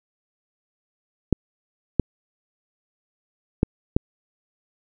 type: clicks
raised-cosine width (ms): 3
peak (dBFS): -3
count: 4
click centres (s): 1.327 / 1.997 / 3.631 / 3.965
effects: none